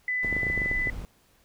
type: tone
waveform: sine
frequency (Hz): 2000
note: B6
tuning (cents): +21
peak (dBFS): -25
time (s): 0.08-0.9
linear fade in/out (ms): 2
type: noise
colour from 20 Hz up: brown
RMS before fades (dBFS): -36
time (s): 0.23-1.05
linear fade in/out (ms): 0
type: clicks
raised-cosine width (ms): 2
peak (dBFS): -20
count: 11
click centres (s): 0.247 / 0.327 / 0.366 / 0.432 / 0.468 / 0.5 / 0.577 / 0.618 / 0.66 / 0.714 / 0.872
effects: pink hiss -63 dBFS RMS until 1.44 s